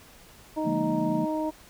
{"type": "harmonic tone", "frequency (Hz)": 311.1, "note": "D#4", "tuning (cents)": 0, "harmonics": [1, 2, 3], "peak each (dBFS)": [-28, -31, -33], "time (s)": [0.56, 1.51], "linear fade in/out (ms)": 20}
{"type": "chord", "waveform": "sine", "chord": "Bb dominant seventh", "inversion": "first", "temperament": "just", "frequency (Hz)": [145.68, 174.81, 209.8, 233.1], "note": ["D3", "F3", "Ab3", "Bb3"], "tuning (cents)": [-14, 2, 18, 0], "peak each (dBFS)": [-35, -32, -32, -30], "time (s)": [0.64, 1.26], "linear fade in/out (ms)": 20}
{"effects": ["pink hiss -52 dBFS RMS until 1.69 s"]}